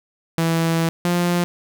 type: tone pair in turn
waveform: sawtooth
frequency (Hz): 164.81 / 174.97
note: E3 / F3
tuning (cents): 0 / +4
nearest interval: minor second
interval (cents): 104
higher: second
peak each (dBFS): -13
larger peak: neither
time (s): 0.38-0.89 / 1.05-1.44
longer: first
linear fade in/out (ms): 0
effects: none